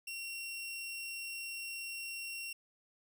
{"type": "tone", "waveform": "sawtooth", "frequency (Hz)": 2737, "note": "F7", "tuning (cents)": -36, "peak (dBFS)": -37, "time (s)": [0.07, 2.53], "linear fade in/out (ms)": 5, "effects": []}